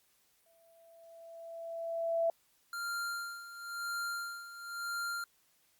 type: tone with exponential growth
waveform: sine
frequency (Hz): 666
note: E5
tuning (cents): +18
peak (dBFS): -26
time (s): 0.46-2.3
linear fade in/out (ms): 2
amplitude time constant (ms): 400
type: tone with tremolo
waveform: square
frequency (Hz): 1392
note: F6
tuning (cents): -6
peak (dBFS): -35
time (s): 2.73-5.24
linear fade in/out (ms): 2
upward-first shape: sine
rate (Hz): 0.98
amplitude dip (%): 75
effects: white hiss -71 dBFS RMS until 5.79 s + Opus 48 kbps